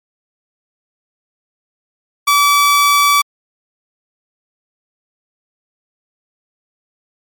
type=tone; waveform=sawtooth; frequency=1151 Hz; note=D6; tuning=35 cents flat; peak=-5 dBFS; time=2.27-3.22 s; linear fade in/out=10 ms; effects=MP3 96 kbps